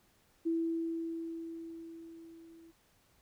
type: tone with level ramp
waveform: sine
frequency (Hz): 330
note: E4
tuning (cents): +2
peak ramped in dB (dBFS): -28 to -54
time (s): 0.45-2.72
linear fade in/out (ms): 20
effects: pink hiss -69 dBFS RMS until 3.21 s